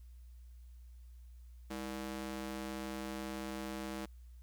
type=ring-modulated tone; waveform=sawtooth; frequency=264.3 Hz; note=C4; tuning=18 cents sharp; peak=-33 dBFS; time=1.7-4.06 s; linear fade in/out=10 ms; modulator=59.1 Hz; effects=added 60 Hz sine -51 dBFS peak until 4.42 s + white hiss -75 dBFS RMS until 4.42 s